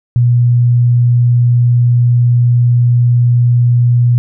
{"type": "tone", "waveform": "sine", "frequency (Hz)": 121.1, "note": "B2", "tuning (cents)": -34, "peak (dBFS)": -6, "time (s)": [0.16, 4.18], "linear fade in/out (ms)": 0, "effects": []}